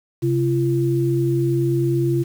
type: tone pair together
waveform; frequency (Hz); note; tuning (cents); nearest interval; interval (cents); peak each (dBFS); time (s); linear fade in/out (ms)
sine; 133.4 / 341.4; C3 / F4; +34 / -39; octave + major third; 1627; -19; 0.22-2.24; 20
effects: 7-bit